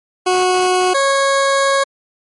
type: tone pair in turn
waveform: 20% pulse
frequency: 366.7 / 549.4 Hz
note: F#4 / C#5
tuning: -15 / -16 cents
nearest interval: perfect fifth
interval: 699 cents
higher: second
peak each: -7 dBFS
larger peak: neither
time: 0.26-0.94 / 0.94-1.84 s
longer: second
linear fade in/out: 10 ms
effects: MP3 48 kbps